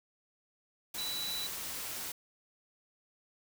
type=tone in noise; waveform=sine; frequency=3951 Hz; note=B7; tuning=in tune; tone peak=-36 dBFS; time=0.98-1.47 s; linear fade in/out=5 ms; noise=white; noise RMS=-40 dBFS; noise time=0.94-2.12 s; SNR=+1 dB; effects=none